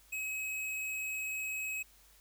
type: tone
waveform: square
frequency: 2554 Hz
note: D#7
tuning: 45 cents sharp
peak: -36 dBFS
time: 0.12-1.83 s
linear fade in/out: 10 ms
effects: added 50 Hz sine -65 dBFS peak until 2.2 s + white hiss -63 dBFS RMS until 2.2 s